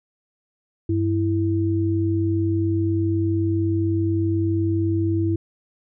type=tone pair together; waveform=sine; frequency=97.88 / 329.6 Hz; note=G2 / E4; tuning=-2 / 0 cents; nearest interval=octave + major sixth; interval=2102 cents; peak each=-21 dBFS; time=0.89-5.36 s; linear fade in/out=5 ms; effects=none